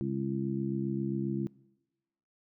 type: harmonic tone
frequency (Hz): 67.5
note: C#2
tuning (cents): -45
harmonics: 2 / 3 / 4 / 5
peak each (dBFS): -35 / -34 / -40 / -35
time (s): 0.01-1.47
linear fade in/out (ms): 0
effects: noise-tail reverb RT60 1.0 s tail -23 dB re dry